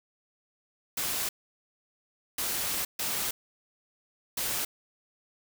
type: noise bursts at uneven times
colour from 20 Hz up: white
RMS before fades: -31 dBFS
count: 4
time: 0.97-1.29 / 2.38-2.85 / 2.99-3.31 / 4.37-4.65 s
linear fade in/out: 5 ms
effects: none